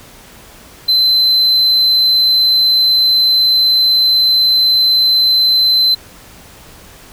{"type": "tone", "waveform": "triangle", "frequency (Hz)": 4064, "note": "B7", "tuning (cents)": 49, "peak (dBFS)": -7, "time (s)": [0.88, 5.95], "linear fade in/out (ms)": 10, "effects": ["pink hiss -39 dBFS RMS until 7.12 s"]}